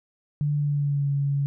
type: tone with pitch glide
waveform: sine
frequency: 146.83 to 140.77 Hz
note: D3 to C#3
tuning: 0 to +27 cents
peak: -21 dBFS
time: 0.41-1.46 s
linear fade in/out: 0 ms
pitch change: -73 cents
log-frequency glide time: 0.54-1.1 s
effects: none